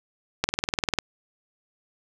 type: click train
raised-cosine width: 0.2 ms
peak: -4 dBFS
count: 12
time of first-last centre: 0.44-0.987 s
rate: 20.1 Hz
effects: none